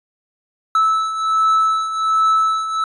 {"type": "beating tone pair", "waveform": "triangle", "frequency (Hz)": [1307, 1308.3], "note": ["E6", "E6"], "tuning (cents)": [-15, -13], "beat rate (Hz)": 1.3, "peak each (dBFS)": [-19, -13], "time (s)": [0.75, 2.84], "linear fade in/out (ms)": 2, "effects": ["resampled to 24000 Hz"]}